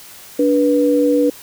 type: tone pair together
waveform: sine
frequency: 290.3 / 487.7 Hz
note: D4 / B4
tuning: -20 / -22 cents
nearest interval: major sixth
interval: 898 cents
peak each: -14 dBFS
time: 0.39-1.3 s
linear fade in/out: 5 ms
effects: white hiss -39 dBFS RMS until 1.42 s